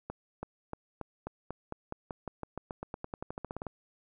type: accelerating click train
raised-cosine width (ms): 1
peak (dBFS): -23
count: 25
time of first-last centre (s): 0.1-3.667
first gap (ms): 330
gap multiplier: 0.92
effects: none